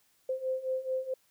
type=beating tone pair; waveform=sine; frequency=517 / 521.6 Hz; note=C5 / C5; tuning=-21 / -5 cents; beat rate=4.6 Hz; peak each=-35 / -32 dBFS; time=0.29-1.14 s; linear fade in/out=5 ms; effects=white hiss -69 dBFS RMS until 1.3 s